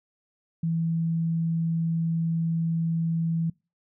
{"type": "tone", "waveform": "sine", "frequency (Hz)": 164.81, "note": "E3", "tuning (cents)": 0, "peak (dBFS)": -23, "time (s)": [0.63, 3.5], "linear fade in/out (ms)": 5, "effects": ["noise-tail reverb RT60 0.3 s tail -26 dB re dry"]}